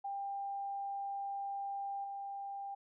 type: tone with level steps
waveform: sine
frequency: 795 Hz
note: G5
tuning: 24 cents sharp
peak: -37 / -40 dBFS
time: 0.04-2.75 s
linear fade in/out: 10 ms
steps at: 2.04 s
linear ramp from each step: 2 ms
effects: none